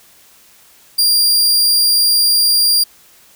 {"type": "tone", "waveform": "sawtooth", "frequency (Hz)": 4779, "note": "D8", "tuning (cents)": 29, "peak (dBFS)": -7, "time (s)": [0.98, 2.84], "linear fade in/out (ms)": 10, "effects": ["white hiss -47 dBFS RMS until 3.35 s"]}